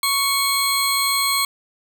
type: tone pair together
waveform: 20% pulse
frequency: 1108.7 / 4186 Hz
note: C#6 / C8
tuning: 0 / 0 cents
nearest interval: octave + major seventh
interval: 2300 cents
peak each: -15 dBFS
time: 0.03-1.45 s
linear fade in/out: 2 ms
effects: none